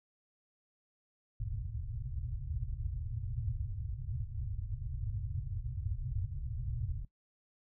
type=low-pass noise; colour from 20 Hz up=white; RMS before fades=-38 dBFS; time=1.4-7.05 s; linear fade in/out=5 ms; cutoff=130 Hz; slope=96 dB/octave; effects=noise-tail reverb RT60 0.1 s tail -18 dB re dry